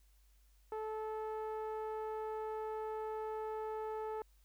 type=tone with low-pass filter; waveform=sawtooth; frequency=435 Hz; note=A4; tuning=20 cents flat; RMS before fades=-41 dBFS; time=0.72-4.22 s; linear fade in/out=2 ms; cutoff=1000 Hz; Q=1.4; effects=added 50 Hz sine -64 dBFS peak until 4.44 s + white hiss -75 dBFS RMS until 4.44 s